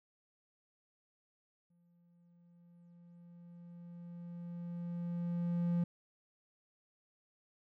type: tone with exponential growth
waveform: triangle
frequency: 172.8 Hz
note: F3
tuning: 18 cents flat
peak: -27 dBFS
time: 1.7-5.84 s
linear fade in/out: 5 ms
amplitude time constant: 900 ms
effects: none